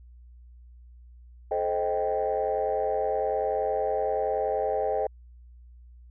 sine chord, A half-diminished seventh, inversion none, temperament equal with one note detuned, 432.7 / 523.3 / 622.3 / 784 Hz, A4 / C5 / Eb5 / G5, -29 / 0 / 0 / 0 cents, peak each -29 dBFS, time 1.51-5.07 s, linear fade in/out 5 ms, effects tanh soft clip ceiling -17 dBFS + added 60 Hz sine -47 dBFS peak until 6.1 s

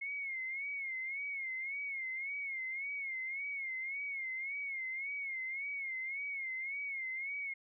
sine tone with vibrato, 2160 Hz, C#7, 45 cents flat, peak -37 dBFS, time 0.01-7.54 s, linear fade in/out 10 ms, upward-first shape sine, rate 1.8 Hz, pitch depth 88 cents each way, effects none

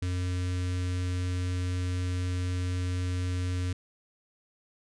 square tone with notch filter, 90.4 Hz, F#2, 40 cents flat, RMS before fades -30 dBFS, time 0.02-3.73 s, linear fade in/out 5 ms, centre 770 Hz, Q 0.68, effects resampled to 22050 Hz

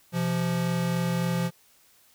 square tone pair together, 129.08 / 172.7 Hz, C3 / F3, -23 / -19 cents, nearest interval perfect fourth, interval 504 cents, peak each -31 / -26 dBFS, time 0.12-1.51 s, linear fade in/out 50 ms, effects white hiss -60 dBFS RMS until 2.14 s

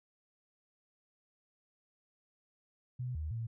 sine tone with pitch steps, 125.1 / 77.3 / 114.3 Hz, B2 / D#2 / A#2, +23 / -11 / -34 cents, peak -35 dBFS, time 2.99-3.47 s, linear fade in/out 10 ms, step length 160 ms, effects none

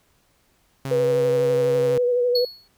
sawtooth tone, 135.5 Hz, C#3, 39 cents flat, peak -23 dBFS, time 0.85-1.98 s, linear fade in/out 2 ms
sine tone with vibrato, 490 Hz, B4, 14 cents flat, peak -17 dBFS, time 0.91-2.45 s, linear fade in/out 5 ms, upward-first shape sine, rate 12 Hz, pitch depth 29 cents each way
triangle tone with exponential decay, 4371 Hz, C#8, 25 cents flat, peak -18 dBFS, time 2.35-2.68 s, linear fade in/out 5 ms, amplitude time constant 71 ms
effects pink hiss -63 dBFS RMS until 2.77 s

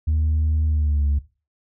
sine tone with pitch glide, 77.6 to 71.57 Hz, D#2 to D2, -4 to -44 cents, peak -15 dBFS, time 0.07-1.19 s, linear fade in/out 10 ms, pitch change -140 cents, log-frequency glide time 0.68-1.06 s, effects noise-tail reverb RT60 0.3 s tail -17 dB re dry + tanh soft clip ceiling -15 dBFS

